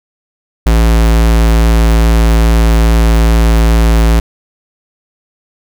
square tone, 56.1 Hz, A1, 34 cents sharp, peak -6 dBFS, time 0.66-4.2 s, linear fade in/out 5 ms, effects none

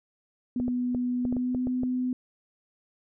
sine tone with pitch glide, 247.2 to 252.2 Hz, B3 to B3, +2 to +36 cents, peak -25 dBFS, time 0.56-2.13 s, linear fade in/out 2 ms, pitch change +34 cents, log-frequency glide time 1.24-1.61 s
clicks, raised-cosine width 2 ms, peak -21 dBFS, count 9, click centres 0.6 / 0.681 / 0.948 / 1.252 / 1.326 / 1.367 / 1.548 / 1.671 / 1.834 s
effects none

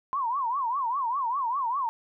sine tone with vibrato, 1018 Hz, C6, 48 cents flat, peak -25 dBFS, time 0.13-1.89 s, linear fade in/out 0 ms, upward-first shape triangle, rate 5 Hz, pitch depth 240 cents each way, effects none

